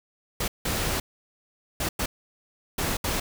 pink noise bursts at uneven times, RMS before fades -27 dBFS, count 6, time 0.4-0.48 / 0.65-1 / 1.8-1.89 / 1.99-2.06 / 2.78-2.97 / 3.04-3.2 s, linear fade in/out 5 ms, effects none

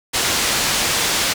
white low-pass noise, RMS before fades -19 dBFS, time 0.13-1.34 s, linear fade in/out 20 ms, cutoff 6800 Hz, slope 12 dB/octave, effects none

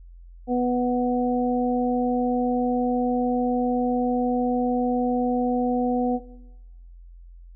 harmonic tone, 246.9 Hz, B3, in tune, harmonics 1 / 2 / 3, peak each -22 / -25 / -27 dBFS, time 0.47-6.2 s, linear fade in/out 50 ms, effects noise-tail reverb RT60 1.0 s tail -17 dB re dry + added 43 Hz sine -42 dBFS peak until 7.55 s

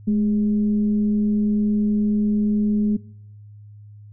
sine tone with frequency modulation, 210.5 Hz, G#3, 24 cents sharp, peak -16 dBFS, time 0.07-2.97 s, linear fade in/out 10 ms, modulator 196 Hz, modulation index 0.24, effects noise-tail reverb RT60 0.9 s tail -23 dB re dry + added 104 Hz sine -40 dBFS peak until 4.12 s

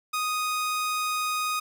sawtooth tone, 1244.5 Hz, D#6, in tune, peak -22 dBFS, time 0.13-1.6 s, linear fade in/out 10 ms, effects none

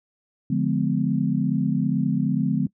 sine chord, D diminished seventh, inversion none, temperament just, 146.83 / 176.2 / 211.4 / 253.7 Hz, D3 / F3 / Ab3 / Cb4, 0 / +16 / +31 / +47 cents, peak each -25 dBFS, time 0.5-2.67 s, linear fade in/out 5 ms, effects noise-tail reverb RT60 0.1 s tail -23 dB re dry

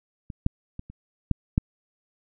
clicks, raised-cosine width 5 ms, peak -23 / -8 / -22 / -29 / -8 / -7 dBFS, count 6, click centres 0.302 / 0.464 / 0.794 / 0.9 / 1.313 / 1.579 s, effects none

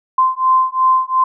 sine beating tone pair, 1037 / 1039.8 Hz, C6 / C6, -16 / -11 cents, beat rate 2.8 Hz, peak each -14 dBFS, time 0.18-1.24 s, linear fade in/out 5 ms, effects none

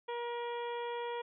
harmonic tone, 475.9 Hz, A#4, 36 cents sharp, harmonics 1 / 2 / 3 / 4 / 5 / 6 / 7, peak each -38 / -40 / -52 / -50 / -52 / -57 / -52 dBFS, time 0.08-1.22 s, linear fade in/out 10 ms, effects none

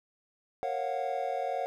triangle chord, Gb major seventh, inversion first, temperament equal with one note detuned, 466.2 / 546.7 / 698.5 / 740 Hz, Bb4 / Db5 / F5 / Gb5, 0 / -24 / 0 / 0 cents, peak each -37 / -33 / -34 / -32 dBFS, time 0.63-1.66 s, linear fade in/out 0 ms, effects none

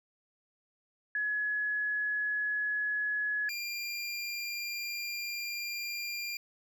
sine / 25% pulse tone pair in turn, 1692 / 2393 Hz, G#6 / D7, +32 / +32 cents, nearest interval tritone, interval 600 cents, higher second, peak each -29 / -31 dBFS, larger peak first, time 1.15-3.49 / 3.49-6.37 s, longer second, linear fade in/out 2 ms, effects none

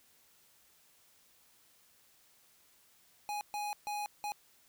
square tone bursts at uneven times, 830.6 Hz, G#5, in tune, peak -36 dBFS, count 4, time 3.29-3.41 / 3.54-3.73 / 3.87-4.06 / 4.24-4.32 s, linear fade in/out 0 ms, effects white hiss -66 dBFS RMS until 4.68 s

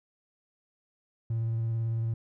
triangle tone with vibrato, 113.9 Hz, A#2, 40 cents flat, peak -24 dBFS, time 1.3-2.14 s, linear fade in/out 5 ms, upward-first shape square, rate 18 Hz, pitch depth 16 cents each way, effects tanh soft clip ceiling -22 dBFS

